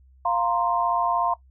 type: chord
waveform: sine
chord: F suspended fourth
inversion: none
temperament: just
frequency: 698.5 / 931.3 / 1047.7 Hz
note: F5 / Bb5 / C6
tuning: 0 / -2 / +2 cents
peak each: -25 dBFS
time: 0.25-1.34 s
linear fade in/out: 5 ms
effects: noise-tail reverb RT60 0.1 s tail -17 dB re dry + added 65 Hz sine -51 dBFS peak until 1.5 s